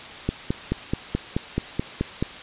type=click train; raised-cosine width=3 ms; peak=-9 dBFS; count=10; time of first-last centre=0.29-2.225 s; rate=4.65 Hz; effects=white hiss -38 dBFS RMS until 2.42 s + resampled to 8000 Hz